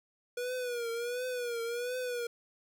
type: tone with vibrato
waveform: square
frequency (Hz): 483.4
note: B4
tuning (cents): -37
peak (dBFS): -34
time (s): 0.37-2.27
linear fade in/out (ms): 5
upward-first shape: triangle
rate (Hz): 1.4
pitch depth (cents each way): 93
effects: none